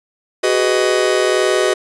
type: chord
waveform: 45% pulse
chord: G# minor seventh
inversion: third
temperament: just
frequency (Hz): 373.8 / 415.3 / 498.4 / 623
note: F#4 / G#4 / B4 / D#5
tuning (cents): +18 / 0 / +16 / +2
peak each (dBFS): -17 / -20 / -20 / -19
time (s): 0.43-1.74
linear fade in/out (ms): 10
effects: resampled to 24000 Hz